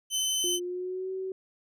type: tone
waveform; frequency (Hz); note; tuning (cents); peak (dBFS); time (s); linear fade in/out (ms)
20% pulse; 3049; G7; -49; -21; 0.1-0.6; 50
type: tone with pitch glide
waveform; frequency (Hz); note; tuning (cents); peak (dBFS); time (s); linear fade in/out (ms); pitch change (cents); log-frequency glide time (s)
sine; 353 to 378.3; F4 to F#4; +19 to +38; -31; 0.44-1.32; 2; +119; 0.58-1.11
effects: none